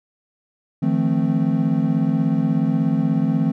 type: chord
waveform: triangle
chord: F dominant seventh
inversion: third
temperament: equal with one note detuned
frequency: 155.56 / 172.11 / 220 / 261.6 Hz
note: Eb3 / F3 / A3 / C4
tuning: 0 / -25 / 0 / 0 cents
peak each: -20 dBFS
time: 0.82-3.52 s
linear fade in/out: 10 ms
effects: none